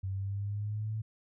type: exponential sweep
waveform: sine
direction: up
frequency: 95 to 110.4 Hz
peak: -32 dBFS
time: 0.03-1.02 s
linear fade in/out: 10 ms
effects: none